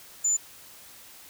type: tone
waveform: sine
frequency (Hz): 7040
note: A8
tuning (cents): 0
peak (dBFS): -21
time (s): 0.24-0.37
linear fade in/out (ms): 10
effects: white hiss -49 dBFS RMS until 1.29 s